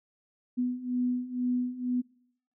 sine beating tone pair, 246.9 / 249 Hz, B3 / B3, 0 / +14 cents, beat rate 2.1 Hz, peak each -32 / -29 dBFS, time 0.57-2.02 s, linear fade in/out 20 ms, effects noise-tail reverb RT60 0.7 s tail -24 dB re dry

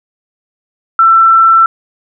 sine tone, 1339 Hz, E6, 27 cents sharp, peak -3 dBFS, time 0.99-1.66 s, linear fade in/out 2 ms, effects none

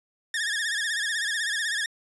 sawtooth tone with vibrato, 1740 Hz, A6, 20 cents flat, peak -22 dBFS, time 0.34-1.86 s, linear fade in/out 2 ms, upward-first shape sine, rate 16 Hz, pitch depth 110 cents each way, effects resampled to 24000 Hz

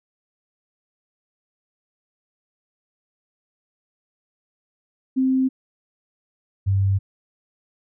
sine tone pair in turn, 261.6 / 97.65 Hz, C4 / G2, 0 / -6 cents, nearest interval octave + perfect fourth, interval 1706 cents, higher first, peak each -16 dBFS, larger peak neither, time 5.16-5.49 / 6.66-6.99 s, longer neither, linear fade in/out 20 ms, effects none

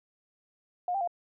sine tone with pitch steps, 715 / 787 / 699 Hz, F5 / G5 / F5, +41 / +7 / +1 cents, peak -27 dBFS, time 0.88-1.075 s, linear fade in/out 2 ms, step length 65 ms, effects none

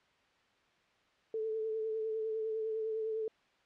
sine tone with vibrato, 440 Hz, A4, in tune, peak -33 dBFS, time 1.34-3.28 s, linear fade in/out 2 ms, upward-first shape triangle, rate 9.9 Hz, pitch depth 32 cents each way, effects white hiss -69 dBFS RMS until 3.65 s + low-pass 3000 Hz 12 dB/octave

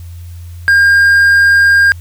triangle tone, 1609 Hz, G6, 45 cents sharp, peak -3 dBFS, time 0.68-1.92 s, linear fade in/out 0 ms, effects added 86 Hz sine -26 dBFS peak until 2 s + white hiss -46 dBFS RMS until 2 s

